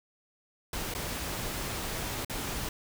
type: noise with dropouts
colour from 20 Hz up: pink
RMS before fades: -35 dBFS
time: 0.73-2.69 s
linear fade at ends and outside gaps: 2 ms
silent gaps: 0.939-0.949 / 2.248-2.297 s
effects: none